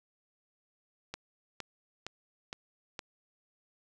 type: click train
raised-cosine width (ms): 0.2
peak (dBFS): -21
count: 5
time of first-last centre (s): 1.14-2.992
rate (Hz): 2.16
effects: none